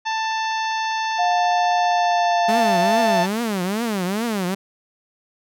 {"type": "harmonic tone", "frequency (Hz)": 885, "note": "A5", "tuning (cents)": 10, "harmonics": [1, 2, 3, 4, 5, 6, 7], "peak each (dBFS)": [-22, -28, -32, -34, -36, -38, -39], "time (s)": [0.05, 3.27], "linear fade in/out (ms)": 20}
{"type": "tone with pitch glide", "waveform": "sine", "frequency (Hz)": [712, 677.1], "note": ["F5", "E5"], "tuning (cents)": [33, 46], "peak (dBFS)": -17, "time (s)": [1.18, 3.24], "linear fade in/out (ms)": 20, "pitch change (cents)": -87, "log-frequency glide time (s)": [1.8, 3.12]}
{"type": "tone with vibrato", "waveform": "sawtooth", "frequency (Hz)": 205.5, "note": "G#3", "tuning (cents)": -18, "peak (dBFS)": -17, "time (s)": [2.48, 4.55], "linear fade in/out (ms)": 10, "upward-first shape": "triangle", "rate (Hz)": 2.4, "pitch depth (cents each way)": 290}
{"effects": []}